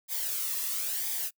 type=noise with flanger; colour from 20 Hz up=blue; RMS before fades=-32 dBFS; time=0.08-1.31 s; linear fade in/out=50 ms; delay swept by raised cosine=0.72 to 1.34 ms; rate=0.99 Hz; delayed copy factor=-0.55; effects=noise-tail reverb RT60 0.1 s tail -26 dB re dry